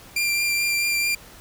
sawtooth tone with vibrato, 2378 Hz, D7, 21 cents sharp, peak -17 dBFS, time 0.16-1.15 s, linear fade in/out 5 ms, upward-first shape triangle, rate 4.6 Hz, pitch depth 14 cents each way, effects pink hiss -46 dBFS RMS until 1.4 s

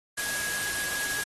sine tone in noise, 1657 Hz, G#6, 4 cents flat, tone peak -32 dBFS, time 0.17-1.24 s, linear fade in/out 10 ms, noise white, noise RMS -32 dBFS, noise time 0.17-1.24 s, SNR -3 dB, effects AAC 32 kbps

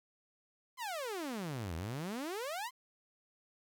sawtooth exponential two-way sweep, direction down then up, 1072 to 77.78 to 1072 Hz, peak -34 dBFS, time 0.77-2.71 s, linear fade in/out 50 ms, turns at 1.75 s, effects 11-bit

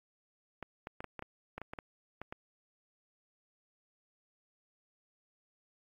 clicks, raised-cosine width 0.5 ms, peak -26 dBFS, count 12, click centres 0.627 / 0.871 / 1.005 / 1.043 / 1.193 / 1.224 / 1.58 / 1.616 / 1.735 / 1.788 / 2.216 / 2.325 s, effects AAC 48 kbps

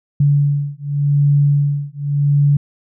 sine beating tone pair, 143.1 / 143.97 Hz, D3 / D3, -45 / -34 cents, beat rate 0.87 Hz, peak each -15 dBFS, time 0.2-2.57 s, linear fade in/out 5 ms, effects none

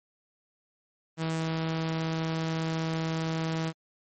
sawtooth tone, 161.7 Hz, E3, 33 cents flat, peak -24 dBFS, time 1.17-3.73 s, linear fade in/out 50 ms, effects MP3 32 kbps

